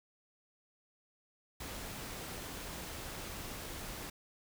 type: noise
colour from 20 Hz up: pink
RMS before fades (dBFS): -44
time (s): 1.6-4.1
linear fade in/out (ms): 5
effects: none